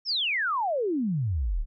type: exponential sweep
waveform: sine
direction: down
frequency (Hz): 5588 to 30.78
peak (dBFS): -24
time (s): 0.05-1.66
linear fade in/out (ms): 50
effects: none